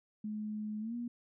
sine tone with pitch glide, 212.8 to 238.9 Hz, G#3 to A#3, +42 to +43 cents, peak -36 dBFS, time 0.24-1.08 s, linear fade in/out 5 ms, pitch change +201 cents, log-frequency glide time 0.8-0.95 s, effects none

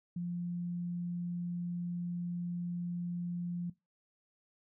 sine tone, 174.6 Hz, F3, in tune, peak -34 dBFS, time 0.16-3.7 s, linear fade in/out 5 ms, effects noise-tail reverb RT60 0.2 s tail -19 dB re dry

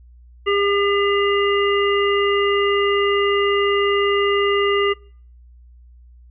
harmonic tone, 402.7 Hz, G4, 47 cents sharp, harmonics 1 / 3 / 5 / 7, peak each -17 / -22 / -24 / -25 dBFS, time 0.46-4.94 s, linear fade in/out 20 ms, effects noise-tail reverb RT60 0.5 s tail -25 dB re dry + added 60 Hz sine -43 dBFS peak until 6.3 s

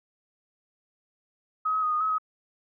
sine tone with pitch steps, 1267 / 1276 / 1243 / 1231 / 1283 / 1266 Hz, D#6 / D#6 / D#6 / D#6 / E6 / D#6, +31 / +43 / -2 / -19 / -47 / +30 cents, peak -23 dBFS, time 1.65-2.184 s, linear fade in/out 10 ms, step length 89 ms, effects none

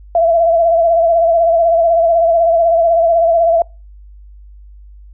sine tone with vibrato, 670 Hz, E5, 28 cents sharp, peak -8 dBFS, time 0.15-3.62 s, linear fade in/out 2 ms, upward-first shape sine, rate 16 Hz, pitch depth 48 cents each way, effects noise-tail reverb RT60 0.3 s tail -26 dB re dry + added 50 Hz sine -35 dBFS peak until 5.13 s

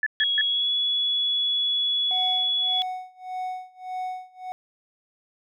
sine tone bursts, 1736 Hz, A6, 24 cents flat, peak -20 dBFS, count 3, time 0.03-0.412 s, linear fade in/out 2 ms, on 34 ms, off 140 ms
sine tone with pitch glide, 3322 to 3390 Hz, G#7 to G#7, 0 to +35 cents, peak -21 dBFS, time 0.2-2.82 s, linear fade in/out 0 ms, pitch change +35 cents, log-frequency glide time 0.44-0.7 s
triangle tone with tremolo, 740 Hz, F#5, in tune, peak -25 dBFS, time 2.11-4.52 s, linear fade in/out 0 ms, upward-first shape sine, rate 1.7 Hz, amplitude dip 95%
effects none

